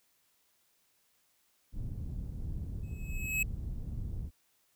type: low-pass noise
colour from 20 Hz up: pink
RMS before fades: -38 dBFS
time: 1.72-4.31 s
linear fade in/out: 50 ms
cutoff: 130 Hz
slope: 12 dB/octave
type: tone with exponential growth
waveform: square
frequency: 2570 Hz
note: E7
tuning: 45 cents flat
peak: -27 dBFS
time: 2.83-3.43 s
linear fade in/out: 5 ms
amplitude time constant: 130 ms
effects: white hiss -72 dBFS RMS until 4.75 s